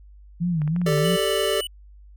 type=tone with vibrato; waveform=sine; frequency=163.1 Hz; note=E3; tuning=18 cents flat; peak=-20 dBFS; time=0.4-1.17 s; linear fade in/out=20 ms; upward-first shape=sine; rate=3.1 Hz; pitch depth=150 cents each way
type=clicks; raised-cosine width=0.5 ms; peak=-25 dBFS; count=7; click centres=0.618 / 0.677 / 0.763 / 0.816 / 0.889 / 0.925 / 0.977 s
type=chord; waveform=square; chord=G suspended second; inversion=none; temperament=equal with one note detuned; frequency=392 / 442.3 / 587.3 Hz; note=G4 / A4 / D5; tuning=0 / +9 / 0 cents; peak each=-26 dBFS; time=0.86-1.61 s; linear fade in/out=5 ms
type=tone; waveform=square; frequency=2960 Hz; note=F#7; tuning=in tune; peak=-29 dBFS; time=1.04-1.67 s; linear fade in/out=2 ms
effects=added 50 Hz sine -44 dBFS peak until 2.16 s